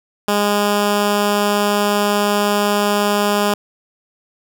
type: tone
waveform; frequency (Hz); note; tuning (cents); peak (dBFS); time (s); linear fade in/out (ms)
10% pulse; 205.5; G#3; -18; -6; 0.28-3.54; 2
effects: none